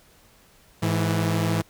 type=tone pair together; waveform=sawtooth; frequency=105.83 / 164.81 Hz; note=G#2 / E3; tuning=+33 / 0 cents; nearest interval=minor sixth; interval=767 cents; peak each=-20 dBFS; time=0.82-1.62 s; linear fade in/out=10 ms; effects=pink hiss -56 dBFS RMS until 1.69 s